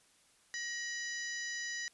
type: harmonic tone with a mistuned harmonic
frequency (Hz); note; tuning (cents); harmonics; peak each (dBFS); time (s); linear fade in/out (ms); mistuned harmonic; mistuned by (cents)
987.8; B5; 0; 2 / 3 / 4 / 5 / 6 / 7; -39 / -52 / -49 / -47 / -45 / -50; 0.54-1.88; 0; 2; -74
effects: white hiss -67 dBFS RMS until 1.93 s + resampled to 24000 Hz